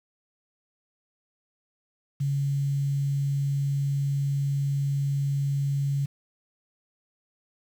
sine tone with quantisation, 140 Hz, C#3, 18 cents sharp, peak -23 dBFS, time 2.2-6.06 s, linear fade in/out 10 ms, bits 8, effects none

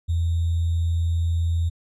sine tone with sample-and-hold, 83.8 Hz, E2, 29 cents sharp, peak -19 dBFS, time 0.08-1.7 s, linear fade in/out 20 ms, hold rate 3675 Hz, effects resampled to 24000 Hz

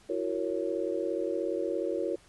sine chord, F# dominant seventh, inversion third, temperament just, 333 / 370 / 462.5 / 555 Hz, E4 / F#4 / A#4 / C#5, +18 / 0 / -14 / +2 cents, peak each -34 dBFS, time 0.09-2.16 s, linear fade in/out 10 ms, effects pink hiss -59 dBFS RMS until 2.28 s + resampled to 24000 Hz

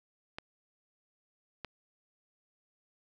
clicks, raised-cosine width 0.3 ms, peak -23 dBFS, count 2, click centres 0.385 / 1.647 s, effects 10-bit

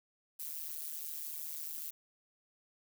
violet noise with amplitude modulation, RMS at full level -38 dBFS, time 0.39-1.91 s, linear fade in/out 10 ms, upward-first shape sine, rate 154 Hz, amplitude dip 100%, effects none

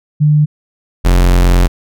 sine / 45% pulse tone pair in turn, 150 / 44.5 Hz, D3 / F1, +37 / +33 cents, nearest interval octave + major sixth, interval 2104 cents, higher first, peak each -6 dBFS, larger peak neither, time 0.2-0.46 / 1.04-1.68 s, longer second, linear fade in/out 20 ms, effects none

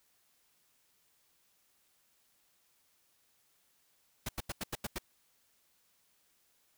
pink noise bursts, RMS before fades -37 dBFS, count 7, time 4.26-4.985 s, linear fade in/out 5 ms, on 29 ms, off 87 ms, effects white hiss -72 dBFS RMS until 6.77 s

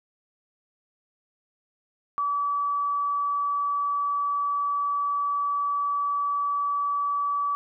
sine tone, 1148 Hz, D6, 40 cents flat, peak -23 dBFS, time 2.18-7.55 s, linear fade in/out 0 ms, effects none

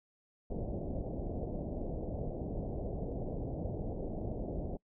pink low-pass noise, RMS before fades -38 dBFS, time 0.5-4.77 s, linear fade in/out 5 ms, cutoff 690 Hz, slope 48 dB/octave, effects noise-tail reverb RT60 0.1 s tail -25 dB re dry

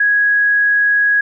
sine tone, 1661.2 Hz, G#6, in tune, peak -10 dBFS, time 0-1.21 s, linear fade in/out 5 ms, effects none

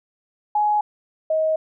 sine tone pair in turn, 839 / 631.5 Hz, G#5 / D#5, +17 / +26 cents, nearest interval perfect fourth, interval 491 cents, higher first, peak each -16 / -17 dBFS, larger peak first, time 0.55-0.81 / 1.3-1.56 s, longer neither, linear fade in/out 5 ms, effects none

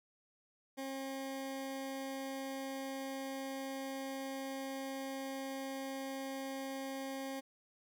20% pulse tone, 269.2 Hz, C4, 49 cents sharp, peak -35 dBFS, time 0.77-7.41 s, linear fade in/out 20 ms, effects none

